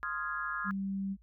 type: chord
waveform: sine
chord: F minor seventh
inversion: second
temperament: equal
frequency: 1046.5 / 1244.5 / 1396.9 / 1661.2 Hz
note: C6 / Eb6 / F6 / Ab6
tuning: 0 / 0 / 0 / 0 cents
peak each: -42 / -38 / -38 / -38 dBFS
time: 0.03-0.71 s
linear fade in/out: 0 ms
type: tone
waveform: sine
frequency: 195.1 Hz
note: G3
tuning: 8 cents flat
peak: -32 dBFS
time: 0.64-1.17 s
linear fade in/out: 50 ms
effects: added 56 Hz sine -58 dBFS peak until 1.22 s